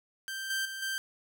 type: tone with level steps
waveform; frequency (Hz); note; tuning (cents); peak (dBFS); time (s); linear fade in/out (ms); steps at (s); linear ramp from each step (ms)
sawtooth; 1568; G6; 0; -32 / -26 / -34 / -28; 0.28-0.98; 0; 0.5 / 0.65 / 0.82; 5
effects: none